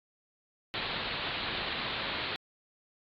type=low-pass noise; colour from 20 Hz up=white; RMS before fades=-35 dBFS; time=0.74-2.36 s; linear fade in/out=0 ms; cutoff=4300 Hz; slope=96 dB/octave; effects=AAC 64 kbps